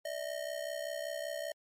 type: ring-modulated tone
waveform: square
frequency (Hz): 618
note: D#5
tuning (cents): -12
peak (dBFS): -34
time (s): 0.05-1.52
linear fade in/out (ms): 2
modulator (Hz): 32.6
effects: MP3 64 kbps